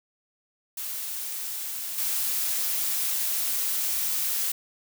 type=noise with level steps; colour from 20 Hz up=blue; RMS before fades=-33 / -27 dBFS; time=0.77-4.52 s; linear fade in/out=5 ms; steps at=1.98 s; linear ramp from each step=2 ms; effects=none